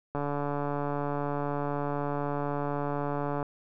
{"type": "click train", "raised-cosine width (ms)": 1, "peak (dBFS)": -18, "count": 473, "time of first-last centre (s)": [0.15, 3.428], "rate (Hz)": 144, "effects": []}